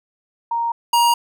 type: tone pair in turn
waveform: sine / square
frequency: 932.3 / 944.8 Hz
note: A#5 / A#5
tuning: 0 / +23 cents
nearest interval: unison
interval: 23 cents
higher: second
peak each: -18 / -13 dBFS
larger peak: second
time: 0.51-0.72 / 0.93-1.14 s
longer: neither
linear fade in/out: 5 ms
effects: none